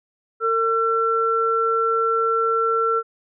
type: tone pair together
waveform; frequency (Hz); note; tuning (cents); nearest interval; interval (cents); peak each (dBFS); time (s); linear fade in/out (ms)
sine; 453.9 / 1350; A#4 / E6; -46 / +41; octave + perfect fifth; 1887; -21 / -19; 0.4-3.03; 50
effects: none